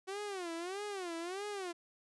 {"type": "tone with vibrato", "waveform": "sawtooth", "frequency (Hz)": 371, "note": "F#4", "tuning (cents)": 5, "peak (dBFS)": -35, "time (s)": [0.07, 1.73], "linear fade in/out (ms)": 20, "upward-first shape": "sine", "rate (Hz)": 1.6, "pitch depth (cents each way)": 200, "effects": ["resampled to 24000 Hz"]}